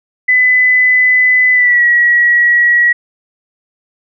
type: tone with pitch glide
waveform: sine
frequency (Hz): 2006 to 1917.6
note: B6 to A#6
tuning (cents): +26 to +48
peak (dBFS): -6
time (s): 0.28-2.93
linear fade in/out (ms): 10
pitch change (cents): -78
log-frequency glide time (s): 1.53-1.84
effects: none